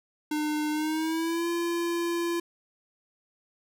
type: tone with pitch glide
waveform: square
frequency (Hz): 302.5 to 341.5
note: D#4 to F4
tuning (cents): -49 to -39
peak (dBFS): -27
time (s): 0.31-2.4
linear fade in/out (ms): 5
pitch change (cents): +210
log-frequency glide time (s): 0.71-1.48
effects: none